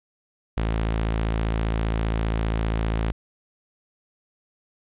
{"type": "tone", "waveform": "sawtooth", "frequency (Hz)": 55.1, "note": "A1", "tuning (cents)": 3, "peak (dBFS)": -18, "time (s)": [0.57, 3.12], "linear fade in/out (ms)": 5, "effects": ["resampled to 8000 Hz", "10-bit"]}